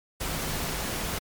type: tone in noise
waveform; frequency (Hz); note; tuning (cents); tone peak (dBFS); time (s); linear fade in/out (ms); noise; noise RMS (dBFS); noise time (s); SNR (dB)
sine; 155.56; D#3; 0; -39; 0.28-0.78; 10; pink; -31; 0.2-1.19; -11
effects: MP3 96 kbps